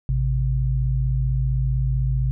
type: tone pair together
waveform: sine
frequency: 54.96 / 130.6 Hz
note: A1 / C3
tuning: -1 / -3 cents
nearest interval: octave + minor third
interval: 1498 cents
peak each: -21 dBFS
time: 0.09-2.31 s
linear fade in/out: 0 ms
effects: none